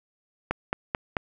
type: click train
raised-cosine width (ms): 0.5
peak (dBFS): -10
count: 4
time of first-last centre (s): 0.51-1.168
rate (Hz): 4.56
effects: none